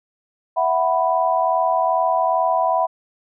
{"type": "chord", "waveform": "sine", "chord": "E suspended second", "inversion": "none", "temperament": "just", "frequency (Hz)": [659.3, 741.7, 988.9], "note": ["E5", "F#5", "B5"], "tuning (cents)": [0, 4, 2], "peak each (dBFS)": -20, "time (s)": [0.56, 2.87], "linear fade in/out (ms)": 20, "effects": []}